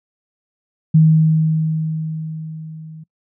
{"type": "tone with level ramp", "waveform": "sine", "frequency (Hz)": 158.2, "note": "D#3", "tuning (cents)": 29, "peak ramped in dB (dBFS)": [-6, -33], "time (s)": [0.94, 3.04], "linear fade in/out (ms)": 10, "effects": ["noise-tail reverb RT60 0.1 s tail -24 dB re dry"]}